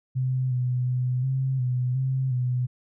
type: tone with pitch steps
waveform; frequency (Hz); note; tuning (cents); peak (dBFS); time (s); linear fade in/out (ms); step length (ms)
sine; 129.1 / 125.2 / 126 / 132.5 / 125.4 / 131.8 / 125.1; C3 / B2 / B2 / C3 / B2 / C3 / B2; -23 / +24 / +35 / +22 / +27 / +13 / +23; -22; 0.15-2.67; 20; 360
effects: none